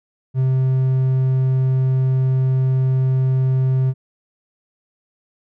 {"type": "tone", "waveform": "triangle", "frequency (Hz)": 130.81, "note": "C3", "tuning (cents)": 0, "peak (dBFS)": -12, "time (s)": [0.34, 3.94], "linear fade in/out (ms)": 50, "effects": []}